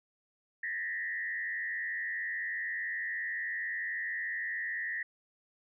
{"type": "tone with frequency modulation", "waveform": "sine", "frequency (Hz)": 1864.7, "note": "A#6", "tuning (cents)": 0, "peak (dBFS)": -33, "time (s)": [0.63, 5.03], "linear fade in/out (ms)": 5, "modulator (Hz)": 91.5, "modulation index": 1.2, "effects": []}